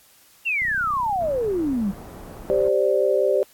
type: exponential sweep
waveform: sine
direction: down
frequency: 2820 to 185 Hz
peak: -20 dBFS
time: 0.45-1.92 s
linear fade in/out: 20 ms
type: click train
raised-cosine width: 5 ms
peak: -29 dBFS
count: 36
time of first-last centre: 0.62-1.731 s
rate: 31.5 Hz
type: low-pass noise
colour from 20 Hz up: pink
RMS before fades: -39 dBFS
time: 1.2-2.69 s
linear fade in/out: 10 ms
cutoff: 970 Hz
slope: 12 dB/octave
type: chord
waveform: sine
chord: G suspended fourth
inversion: none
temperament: just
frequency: 392 / 522.7 / 588 Hz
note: G4 / C5 / D5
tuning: 0 / -2 / +2 cents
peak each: -21 dBFS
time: 2.5-3.43 s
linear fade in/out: 0 ms
effects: white hiss -54 dBFS RMS until 3.53 s + AAC 64 kbps